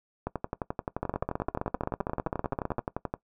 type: two click trains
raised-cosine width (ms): 1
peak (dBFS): -15 / -16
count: 28 / 34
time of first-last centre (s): 1.03-2.783 / 0.27-3.14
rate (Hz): 15.4 / 11.5
effects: noise-tail reverb RT60 0.1 s tail -19 dB re dry